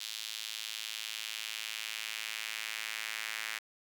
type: tone with high-pass filter sweep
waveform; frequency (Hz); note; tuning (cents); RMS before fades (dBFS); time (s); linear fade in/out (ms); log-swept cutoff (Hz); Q
sawtooth; 110; A2; 0; -40; 0-3.59; 10; 3600 to 2000; 1.9
effects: 10-bit